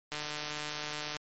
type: click train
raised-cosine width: 0.2 ms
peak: -19 dBFS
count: 158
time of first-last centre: 0.12-1.167 s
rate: 150 Hz
effects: MP3 32 kbps

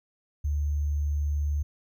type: tone with sample-and-hold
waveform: sine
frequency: 73.42 Hz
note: D2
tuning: in tune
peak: -24 dBFS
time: 0.44-1.63 s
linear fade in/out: 10 ms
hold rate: 6300 Hz
effects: none

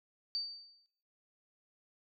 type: tone with exponential decay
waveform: sine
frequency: 4612 Hz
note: D8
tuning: 32 cents flat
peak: -31 dBFS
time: 0.35-0.86 s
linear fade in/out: 0 ms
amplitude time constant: 110 ms
effects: noise-tail reverb RT60 0.8 s tail -22 dB re dry

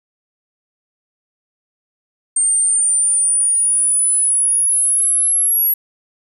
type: exponential sweep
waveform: sine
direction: up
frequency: 8690 to 11450 Hz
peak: -12 dBFS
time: 2.36-5.74 s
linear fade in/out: 5 ms
effects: none

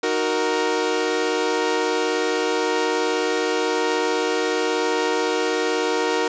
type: chord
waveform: sawtooth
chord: D# minor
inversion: none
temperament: equal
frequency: 311.1 / 370 / 466.2 Hz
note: D#4 / F#4 / A#4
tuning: 0 / 0 / 0 cents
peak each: -23 / -21 / -18 dBFS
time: 0.03-6.28 s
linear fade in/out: 5 ms
effects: resampled to 16000 Hz + 7-bit

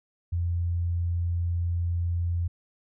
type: tone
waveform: sine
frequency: 86.2 Hz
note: F2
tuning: 22 cents flat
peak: -24 dBFS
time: 0.32-2.48 s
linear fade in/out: 10 ms
effects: none

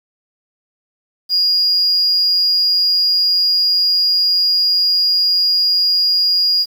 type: tone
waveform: triangle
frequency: 4859 Hz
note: D#8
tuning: 42 cents flat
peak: -9 dBFS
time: 1.29-6.66 s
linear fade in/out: 50 ms
effects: tanh soft clip ceiling -8 dBFS + 7-bit

